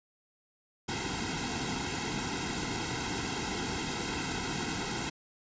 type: noise with comb filter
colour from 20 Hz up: pink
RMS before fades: -34 dBFS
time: 0.88-5.1 s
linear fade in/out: 10 ms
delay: 1.7 ms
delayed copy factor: -0.95
effects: resampled to 16000 Hz